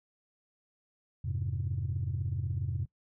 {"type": "chord", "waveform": "sine", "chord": "F minor", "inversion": "none", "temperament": "equal with one note detuned", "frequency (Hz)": [87.31, 103.83, 131.49], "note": ["F2", "Ab2", "C3"], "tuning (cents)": [0, 0, 9], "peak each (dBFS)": -34, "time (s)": [1.24, 2.86], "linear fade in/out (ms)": 10, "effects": ["noise-tail reverb RT60 0.1 s tail -22 dB re dry", "tanh soft clip ceiling -24 dBFS"]}